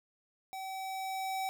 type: tone with level ramp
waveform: square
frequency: 765 Hz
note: G5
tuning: 42 cents flat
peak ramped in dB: -40 to -33 dBFS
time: 0.53-1.49 s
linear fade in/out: 0 ms
effects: none

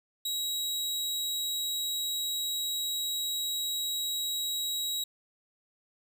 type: tone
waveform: sawtooth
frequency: 3845 Hz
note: B7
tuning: 47 cents flat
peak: -27 dBFS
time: 0.25-5.04 s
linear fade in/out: 5 ms
effects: none

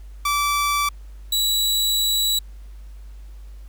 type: tone pair in turn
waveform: sawtooth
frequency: 1160 / 3914 Hz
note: D6 / B7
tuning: -22 / -16 cents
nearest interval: octave + major sixth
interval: 2106 cents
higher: second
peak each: -15 / -15 dBFS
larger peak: neither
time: 0.25-0.89 / 1.32-2.39 s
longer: second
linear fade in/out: 5 ms
effects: added 50 Hz sine -36 dBFS peak until 3.68 s + pink hiss -58 dBFS RMS until 3.68 s

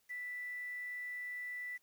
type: tone with quantisation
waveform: sine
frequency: 1975.5 Hz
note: B6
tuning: in tune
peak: -40 dBFS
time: 0.09-1.78 s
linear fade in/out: 20 ms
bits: 10
effects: white hiss -75 dBFS RMS until 1.82 s

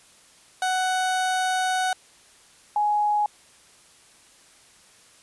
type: tone pair in turn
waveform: 30% pulse / sine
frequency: 744 / 835.1 Hz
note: F#5 / G#5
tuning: +9 / +9 cents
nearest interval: major second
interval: 200 cents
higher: second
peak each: -19 dBFS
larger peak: neither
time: 0.62-1.93 / 2.76-3.26 s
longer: first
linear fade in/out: 2 ms
effects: white hiss -54 dBFS RMS until 5.22 s + resampled to 24000 Hz

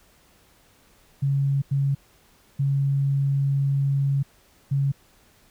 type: tone bursts at uneven times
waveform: sine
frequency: 138.7 Hz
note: C#3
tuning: 1 cent sharp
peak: -19 dBFS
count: 4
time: 1.22-1.62 / 1.71-1.95 / 2.59-4.23 / 4.71-4.92 s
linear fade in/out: 10 ms
effects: pink hiss -58 dBFS RMS until 5.5 s

